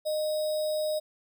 sine tone with sample-and-hold, 615 Hz, D#5, 20 cents flat, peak -26 dBFS, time 0.05-1 s, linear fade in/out 20 ms, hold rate 4410 Hz, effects none

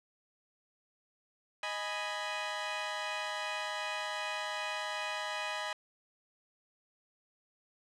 15% pulse chord, G# minor, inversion second, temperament equal, 622.3 / 830.6 / 987.8 Hz, D#5 / G#5 / B5, 0 / 0 / 0 cents, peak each -33 dBFS, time 1.63-5.73 s, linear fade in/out 2 ms, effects low-pass 6000 Hz 12 dB/octave

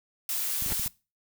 blue noise, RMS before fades -30 dBFS, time 0.29-0.88 s, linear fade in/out 2 ms
pink noise with exponential growth, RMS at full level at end -31 dBFS, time 0.56-0.73 s, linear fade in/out 0 ms, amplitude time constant 35 ms
clicks, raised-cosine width 5 ms, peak -28 dBFS, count 5, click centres 0.623 / 0.663 / 0.723 / 0.796 / 0.862 s
effects noise-tail reverb RT60 0.3 s tail -22 dB re dry

